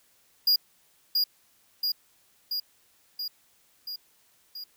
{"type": "tone with echo", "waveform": "square", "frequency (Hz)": 4852, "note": "D#8", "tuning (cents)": -44, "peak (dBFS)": -19, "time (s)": [0.47, 0.56], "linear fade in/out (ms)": 5, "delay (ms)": 680, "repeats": 6, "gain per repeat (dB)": -3, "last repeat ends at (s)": 4.64, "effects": ["white hiss -64 dBFS RMS until 4.76 s"]}